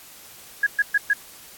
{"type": "tone bursts", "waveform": "sine", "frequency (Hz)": 1661.2, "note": "G#6", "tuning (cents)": 0, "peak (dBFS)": -15, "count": 4, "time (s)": [0.63, 1.134], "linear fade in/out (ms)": 5, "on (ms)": 36, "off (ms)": 120, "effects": ["white hiss -45 dBFS RMS until 1.57 s", "AAC 64 kbps"]}